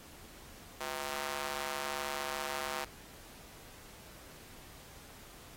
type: tone with high-pass filter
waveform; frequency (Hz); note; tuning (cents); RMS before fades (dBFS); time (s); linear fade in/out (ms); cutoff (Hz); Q
square; 71.4; D2; -48; -39; 0.8-2.85; 10; 680; 0.88
effects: pink hiss -54 dBFS RMS until 5.56 s + AAC 48 kbps